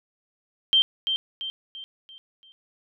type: tone with echo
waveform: sine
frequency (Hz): 3144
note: G7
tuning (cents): +4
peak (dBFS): -15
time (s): 0.73-0.82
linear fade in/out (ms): 0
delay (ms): 340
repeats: 5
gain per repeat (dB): -7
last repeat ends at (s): 2.52
effects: none